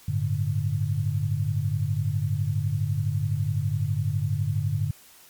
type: chord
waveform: sine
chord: G suspended second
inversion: none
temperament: equal with one note detuned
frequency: 98 / 110 / 145.48 Hz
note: G2 / A2 / D3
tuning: 0 / 0 / -16 cents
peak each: -27 dBFS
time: 0.08-4.91 s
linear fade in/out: 5 ms
effects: white hiss -52 dBFS RMS until 5.29 s + MP3 96 kbps